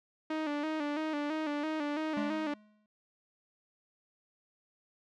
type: tone with vibrato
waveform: sawtooth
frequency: 302.4 Hz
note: D#4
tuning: 49 cents flat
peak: -28 dBFS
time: 0.3-2.54 s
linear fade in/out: 5 ms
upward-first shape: square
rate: 3 Hz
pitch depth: 60 cents each way
type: tone with exponential decay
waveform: square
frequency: 211.4 Hz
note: G#3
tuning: 31 cents sharp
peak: -33 dBFS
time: 2.17-2.86 s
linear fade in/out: 2 ms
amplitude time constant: 150 ms
effects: low-pass 3000 Hz 12 dB/octave